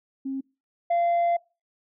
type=tone pair in turn; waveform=sine; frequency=268.7 / 688.5 Hz; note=C4 / F5; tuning=+46 / -25 cents; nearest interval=octave + major third; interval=1629 cents; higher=second; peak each=-27 / -17 dBFS; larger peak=second; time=0.25-0.41 / 0.9-1.37 s; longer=second; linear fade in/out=10 ms; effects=noise-tail reverb RT60 0.3 s tail -25 dB re dry + tanh soft clip ceiling -19 dBFS